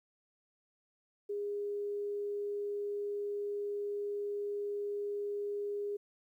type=tone; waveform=sine; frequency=409 Hz; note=G#4; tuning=26 cents flat; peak=-34 dBFS; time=1.29-5.97 s; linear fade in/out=10 ms; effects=12-bit